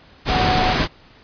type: tone in noise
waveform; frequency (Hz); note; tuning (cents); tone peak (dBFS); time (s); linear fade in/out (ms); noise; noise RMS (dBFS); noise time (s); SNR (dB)
sine; 740; F#5; 0; -19; 0.28-0.77; 50; pink; -18; 0.25-0.88; -4
effects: pink hiss -49 dBFS RMS until 1.23 s + resampled to 11025 Hz